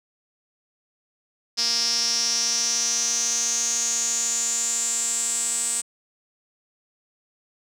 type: tone with band-pass filter sweep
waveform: sawtooth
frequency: 234 Hz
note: A#3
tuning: 7 cents sharp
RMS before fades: -24 dBFS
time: 1.57-5.82 s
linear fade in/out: 20 ms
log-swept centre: 5200 to 8100 Hz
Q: 9.5
effects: none